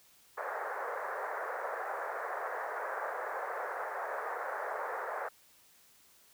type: band-pass noise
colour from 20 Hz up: pink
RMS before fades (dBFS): -38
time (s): 0.37-5.29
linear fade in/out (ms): 10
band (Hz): 460 to 1800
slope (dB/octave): 48
effects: white hiss -63 dBFS RMS until 6.33 s